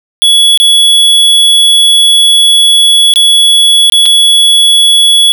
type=tone with dropouts; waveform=square; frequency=3380 Hz; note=G#7; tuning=30 cents sharp; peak=-3 dBFS; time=0.22-5.32 s; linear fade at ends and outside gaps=0 ms; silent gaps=0.575-0.6 / 3.138-3.159 / 3.899-3.922 / 4.057-4.061 s; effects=none